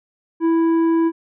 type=tone with tanh clipping; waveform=sine; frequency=329.6 Hz; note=E4; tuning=in tune; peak=-15 dBFS; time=0.4-1.12 s; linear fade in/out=50 ms; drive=8 dB; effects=none